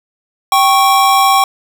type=tone pair together; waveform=square; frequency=781.1 / 1104 Hz; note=G5 / C#6; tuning=-6 / -7 cents; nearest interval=tritone; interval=599 cents; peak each=-11 dBFS; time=0.52-1.44 s; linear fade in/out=2 ms; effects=none